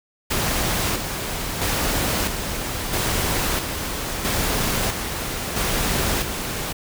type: noise with tremolo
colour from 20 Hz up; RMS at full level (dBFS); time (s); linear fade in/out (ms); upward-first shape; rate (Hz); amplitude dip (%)
pink; -22; 0.3-6.73; 10; square; 0.76; 45
effects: none